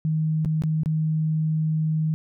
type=tone with dropouts; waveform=sine; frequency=156.9 Hz; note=D#3; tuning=15 cents sharp; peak=-20 dBFS; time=0.05-2.14 s; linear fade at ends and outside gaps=0 ms; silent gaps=0.448-0.458 / 0.621-0.637 / 0.834-0.859 s; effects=none